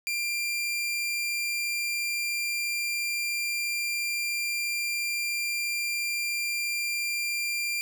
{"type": "tone", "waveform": "sawtooth", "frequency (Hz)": 2381, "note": "D7", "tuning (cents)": 23, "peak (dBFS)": -24, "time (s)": [0.07, 7.81], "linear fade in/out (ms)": 0, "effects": []}